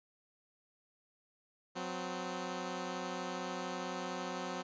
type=tone pair together; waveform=10% pulse; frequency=182.36 / 257.9 Hz; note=F#3 / C4; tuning=-25 / -25 cents; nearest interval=tritone; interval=600 cents; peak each=-32 / -33 dBFS; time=1.75-4.63 s; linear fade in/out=20 ms; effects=resampled to 16000 Hz